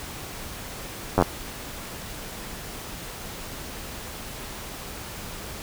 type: slowing click train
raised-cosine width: 1 ms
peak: -4 dBFS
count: 5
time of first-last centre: 1.18-1.224 s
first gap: 10 ms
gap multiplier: 1.06
effects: pink hiss -37 dBFS RMS until 5.62 s